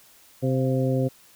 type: harmonic tone with a mistuned harmonic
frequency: 130.81 Hz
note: C3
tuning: in tune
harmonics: 1 / 2 / 3 / 4 / 5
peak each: -23 / -26 / -30 / -27 / -39 dBFS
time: 0.42-1.09 s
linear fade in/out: 20 ms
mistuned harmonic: 5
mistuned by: +91 cents
effects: white hiss -54 dBFS RMS until 1.35 s